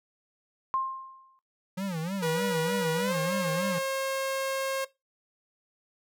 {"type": "tone with exponential decay", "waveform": "sine", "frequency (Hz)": 1059, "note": "C6", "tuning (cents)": 21, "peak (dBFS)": -23, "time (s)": [0.74, 1.39], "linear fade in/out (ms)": 0, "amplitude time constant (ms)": 140}
{"type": "tone with vibrato", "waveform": "square", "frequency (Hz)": 177.2, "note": "F3", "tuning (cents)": 25, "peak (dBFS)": -31, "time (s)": [1.77, 3.79], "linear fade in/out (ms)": 10, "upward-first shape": "sine", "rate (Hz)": 3.3, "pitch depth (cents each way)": 200}
{"type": "tone with pitch glide", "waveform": "sawtooth", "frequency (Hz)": [484, 537], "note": ["B4", "C5"], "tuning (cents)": [-35, 45], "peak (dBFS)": -24, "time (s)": [2.22, 4.85], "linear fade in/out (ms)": 10, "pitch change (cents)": 180, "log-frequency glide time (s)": [3.02, 3.15]}
{"effects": ["noise-tail reverb RT60 0.2 s tail -18 dB re dry"]}